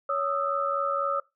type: tone cluster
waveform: sine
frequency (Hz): 559 / 1234 / 1318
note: C#5 / D#6 / E6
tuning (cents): +14 / -15 / -1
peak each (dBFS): -29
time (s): 0.09-1.2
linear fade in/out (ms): 5
effects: noise-tail reverb RT60 0.2 s tail -21 dB re dry